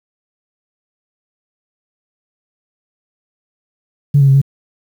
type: tone with pitch steps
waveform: sine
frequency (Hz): 142.8 / 138.2 / 135.5 / 138.4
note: D3 / C#3 / C#3 / C#3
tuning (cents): -48 / -5 / -39 / -2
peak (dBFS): -5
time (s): 4.14-4.416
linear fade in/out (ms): 10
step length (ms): 69
effects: tanh soft clip ceiling -1 dBFS + 7-bit